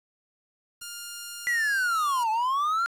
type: tone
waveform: 5% pulse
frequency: 1406 Hz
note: F6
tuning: 11 cents sharp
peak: -24 dBFS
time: 0.81-2.24 s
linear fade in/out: 10 ms
type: linear two-way sweep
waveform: triangle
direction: down then up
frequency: 1981 to 855 to 1405 Hz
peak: -21 dBFS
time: 1.47-2.86 s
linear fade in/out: 0 ms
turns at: 2.3 s
effects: low-pass 12000 Hz 12 dB/octave + 9-bit